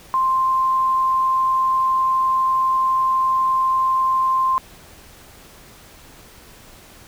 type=tone; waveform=sine; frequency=1048 Hz; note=C6; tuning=2 cents sharp; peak=-15 dBFS; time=0.14-4.58 s; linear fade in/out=0 ms; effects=pink hiss -45 dBFS RMS until 7.07 s